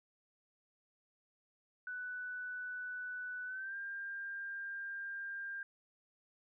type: tone with pitch glide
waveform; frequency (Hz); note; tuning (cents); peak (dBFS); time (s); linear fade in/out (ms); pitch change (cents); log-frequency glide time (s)
sine; 1490 to 1596.9; F#6 to G6; +12 to +32; -40; 1.87-5.63; 2; +120; 3.45-3.76
effects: none